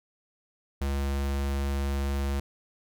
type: tone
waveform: square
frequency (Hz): 69.4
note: C#2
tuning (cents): +3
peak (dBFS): -27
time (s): 0.81-2.4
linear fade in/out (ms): 5
effects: none